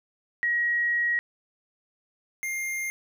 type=tone pair in turn; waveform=sine / square; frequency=1900 / 2114 Hz; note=A#6 / C7; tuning=+33 / +17 cents; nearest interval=major second; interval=184 cents; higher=second; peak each=-22 / -29 dBFS; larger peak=first; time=0.43-1.19 / 2.43-2.9 s; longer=first; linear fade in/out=0 ms; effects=none